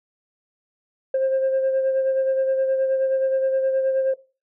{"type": "beating tone pair", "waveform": "sine", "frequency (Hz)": [530, 539.5], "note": ["C5", "C#5"], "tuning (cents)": [22, -47], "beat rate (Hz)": 9.5, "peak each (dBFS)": [-17, -26], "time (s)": [1.14, 4.14], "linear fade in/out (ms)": 5, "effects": ["noise-tail reverb RT60 0.3 s tail -18 dB re dry", "tanh soft clip ceiling -15 dBFS"]}